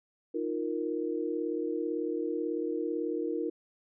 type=chord; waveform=sine; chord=Eb suspended second; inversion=none; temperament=equal; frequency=311.1 / 349.2 / 466.2 Hz; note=Eb4 / F4 / Bb4; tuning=0 / 0 / 0 cents; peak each=-34 dBFS; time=0.34-3.5 s; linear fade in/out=10 ms; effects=none